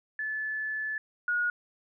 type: tone pair in turn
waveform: sine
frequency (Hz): 1734 / 1445.1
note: A6 / F#6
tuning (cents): -26 / -41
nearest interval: minor third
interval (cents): 315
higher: first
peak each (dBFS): -30 / -25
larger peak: second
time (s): 0.19-0.98 / 1.28-1.5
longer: first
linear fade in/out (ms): 2
effects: none